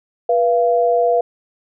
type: tone pair together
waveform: sine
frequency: 485.9 / 686 Hz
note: B4 / F5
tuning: -28 / -31 cents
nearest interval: tritone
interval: 597 cents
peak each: -15 dBFS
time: 0.29-1.21 s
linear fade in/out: 5 ms
effects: none